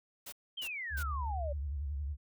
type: noise bursts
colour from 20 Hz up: white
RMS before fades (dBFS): -45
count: 3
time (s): 0.26-1.032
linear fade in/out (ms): 10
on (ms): 64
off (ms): 290
type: exponential sweep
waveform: sine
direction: down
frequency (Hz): 3221 to 558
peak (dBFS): -37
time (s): 0.57-1.53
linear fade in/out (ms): 10
type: tone with vibrato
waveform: sine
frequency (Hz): 71.5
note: D2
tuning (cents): -46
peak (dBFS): -34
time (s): 0.9-2.17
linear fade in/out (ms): 50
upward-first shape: sine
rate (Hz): 11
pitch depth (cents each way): 120
effects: none

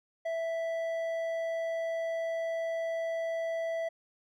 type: tone with hard clipping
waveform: sine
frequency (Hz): 659.3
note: E5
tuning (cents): 0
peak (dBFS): -32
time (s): 0.25-3.89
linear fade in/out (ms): 10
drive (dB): 6
effects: none

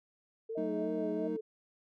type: tone with vibrato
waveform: sine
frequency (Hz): 440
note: A4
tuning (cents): 0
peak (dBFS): -36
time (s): 0.49-1.41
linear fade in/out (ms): 10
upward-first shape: sine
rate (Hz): 2.8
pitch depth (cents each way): 75
type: tone with tremolo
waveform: sine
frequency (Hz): 635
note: D#5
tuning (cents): +35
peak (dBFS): -36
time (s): 0.55-1.28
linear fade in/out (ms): 10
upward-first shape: triangle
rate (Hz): 4.6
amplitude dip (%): 55
type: chord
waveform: triangle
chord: D# diminished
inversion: first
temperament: just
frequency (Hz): 186.68 / 224 / 311.1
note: F#3 / A3 / D#4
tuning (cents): +16 / +31 / 0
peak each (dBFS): -40 / -39 / -34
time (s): 0.57-1.37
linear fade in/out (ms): 10
effects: none

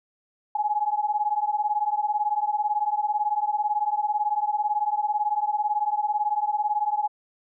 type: beating tone pair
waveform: sine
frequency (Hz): 830.6 / 848.6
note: G#5 / G#5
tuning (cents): 0 / +37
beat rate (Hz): 18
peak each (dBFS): -25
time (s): 0.55-7.08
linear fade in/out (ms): 5
effects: none

